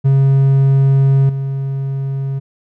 triangle tone with level steps, 136.2 Hz, C#3, 30 cents flat, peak -6 / -15 dBFS, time 0.04-2.4 s, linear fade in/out 20 ms, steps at 1.29 s, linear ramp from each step 5 ms, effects none

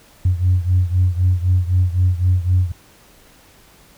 sine beating tone pair, 89.7 / 93.6 Hz, F2 / F#2, +47 / +20 cents, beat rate 3.9 Hz, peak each -14 / -17 dBFS, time 0.25-2.72 s, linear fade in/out 5 ms, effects tanh soft clip ceiling -7 dBFS + pink hiss -49 dBFS RMS until 3.97 s

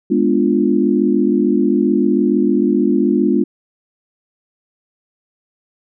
sine chord, G# diminished seventh, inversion none, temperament equal, 207.7 / 246.9 / 293.7 / 349.2 Hz, G#3 / B3 / D4 / F4, 0 / 0 / 0 / 0 cents, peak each -17 dBFS, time 0.1-3.44 s, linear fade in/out 10 ms, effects none

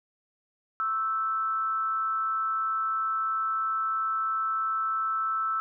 sine tone with amplitude modulation, 1318.5 Hz, E6, in tune, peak -23 dBFS, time 0.8-5.6 s, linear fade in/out 0 ms, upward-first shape sine, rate 220 Hz, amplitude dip 50%, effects none

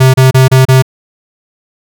square tone bursts, 130.81 Hz, C3, in tune, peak -3 dBFS, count 5, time 0-0.824 s, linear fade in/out 10 ms, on 140 ms, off 31 ms, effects none

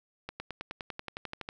accelerating click train, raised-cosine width 0.3 ms, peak -21 dBFS, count 14, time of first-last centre 0.29-1.489 s, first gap 110 ms, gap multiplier 0.97, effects none

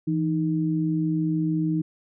sine tone pair together, 164.8 / 311.1 Hz, E3 / D#4, 0 / 0 cents, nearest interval major seventh, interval 1100 cents, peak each -24 dBFS, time 0.07-1.82 s, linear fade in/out 10 ms, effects none

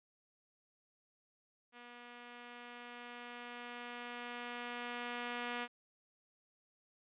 5% pulse tone with level ramp, 241.6 Hz, B3, 38 cents flat, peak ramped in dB -41 to -26 dBFS, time 1.72-5.68 s, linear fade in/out 50 ms, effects resampled to 8000 Hz

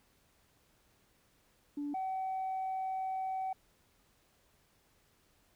sine tone pair in turn, 289.6 / 759 Hz, D4 / F#5, -24 / +44 cents, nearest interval octave + perfect fourth, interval 1668 cents, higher second, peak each -34 / -32 dBFS, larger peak second, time 1.77-1.94 / 1.94-3.53 s, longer second, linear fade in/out 5 ms, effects tanh soft clip ceiling -31 dBFS + pink hiss -70 dBFS RMS until 5.55 s

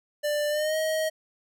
square tone with pitch glide, 592 to 630.8 Hz, D5 to D#5, +14 to +24 cents, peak -25 dBFS, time 0.23-1.1 s, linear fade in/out 20 ms, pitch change +110 cents, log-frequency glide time 0.49-0.77 s, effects none

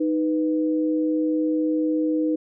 sine tone pair together, 311.1 / 495.1 Hz, D#4 / B4, 0 / +4 cents, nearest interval minor sixth, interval 804 cents, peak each -20 / -27 dBFS, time 0-2.36 s, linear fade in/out 10 ms, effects none

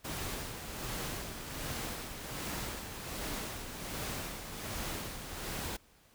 pink noise with tremolo, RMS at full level -38 dBFS, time 0.04-5.77 s, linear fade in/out 10 ms, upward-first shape sine, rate 1.3 Hz, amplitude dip 50%, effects pink hiss -64 dBFS RMS until 6.14 s

